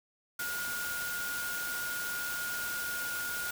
sine tone in noise, 1431 Hz, F6, 42 cents sharp, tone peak -35 dBFS, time 0.39-3.51 s, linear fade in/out 5 ms, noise white, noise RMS -39 dBFS, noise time 0.39-3.51 s, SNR +1 dB, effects none

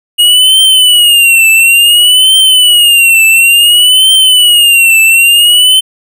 square tone with vibrato, 2873 Hz, F7, 48 cents sharp, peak -3 dBFS, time 0.18-5.81 s, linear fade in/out 20 ms, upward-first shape triangle, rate 0.57 Hz, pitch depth 150 cents each way, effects none

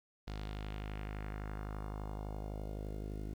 sawtooth tone with low-pass filter sweep, 51.8 Hz, G#1, 4 cents flat, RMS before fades -42 dBFS, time 0.27-3.34 s, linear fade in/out 10 ms, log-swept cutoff 4700 to 330 Hz, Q 1.8, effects 10-bit

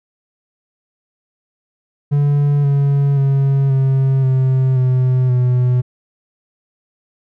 triangle tone with pitch steps, 144 / 140.63 / 137.34 / 134.12 / 130.99 / 127.92 / 124.93 Hz, D3 / C#3 / C#3 / C3 / C3 / C3 / B2, -34 / +25 / -16 / +43 / +2 / -39 / +20 cents, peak -9 dBFS, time 2.11-5.82 s, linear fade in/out 20 ms, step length 530 ms, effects none

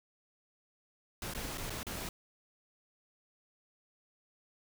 pink noise with dropouts, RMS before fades -40 dBFS, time 1.22-2.09 s, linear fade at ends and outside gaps 2 ms, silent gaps 1.337-1.348 / 1.575-1.579 / 1.697-1.703 / 1.831-1.867 s, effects none

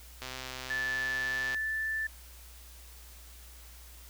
click train, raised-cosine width 0.2 ms, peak -22 dBFS, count 172, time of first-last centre 0.22-1.546 s, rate 129 Hz
sine tone with pitch glide, 1744 to 1762.2 Hz, A6 to A6, -16 to +2 cents, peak -30 dBFS, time 0.7-2.07 s, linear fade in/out 5 ms, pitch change +18 cents, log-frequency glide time 1.1-1.87 s
effects added 60 Hz sine -50 dBFS peak until 4.09 s + white hiss -54 dBFS RMS until 4.09 s

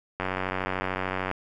click train, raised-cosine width 0.5 ms, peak -13 dBFS, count 105, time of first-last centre 0.2-1.313 s, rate 93.4 Hz, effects none

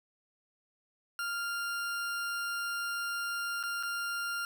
40% pulse tone with dropouts, 1396.9 Hz, F6, in tune, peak -32 dBFS, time 1.19-4.45 s, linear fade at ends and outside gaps 1 ms, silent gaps 3.629-3.636 / 3.828-3.833 s, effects none

